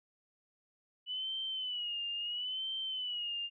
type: tone with vibrato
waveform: sine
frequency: 2960 Hz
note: F#7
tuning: in tune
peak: -35 dBFS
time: 1.06-3.5 s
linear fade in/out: 50 ms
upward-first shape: sine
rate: 0.74 Hz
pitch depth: 92 cents each way
effects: none